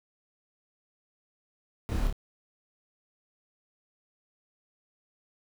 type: noise with echo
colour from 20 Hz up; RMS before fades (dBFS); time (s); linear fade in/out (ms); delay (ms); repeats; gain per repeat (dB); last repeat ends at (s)
brown; -30; 1.89-2.07; 0; 28; 2; -3; 2.126
effects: none